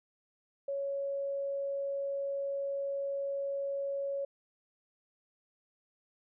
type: tone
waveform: sine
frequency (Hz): 556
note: C#5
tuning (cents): +5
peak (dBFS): -32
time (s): 0.68-4.25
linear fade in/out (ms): 5
effects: none